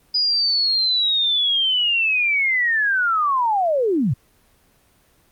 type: linear sweep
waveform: sine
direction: down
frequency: 4960 to 103.83 Hz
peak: -16 dBFS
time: 0.14-4.14 s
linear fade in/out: 10 ms
effects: pink hiss -58 dBFS RMS until 5.31 s + Opus 24 kbps